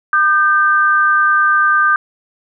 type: tone pair together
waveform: sine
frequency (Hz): 1209 / 1559.7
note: D6 / G6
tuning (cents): +50 / -9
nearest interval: major third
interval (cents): 441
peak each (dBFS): -12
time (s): 0.13-1.96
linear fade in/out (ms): 2
effects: none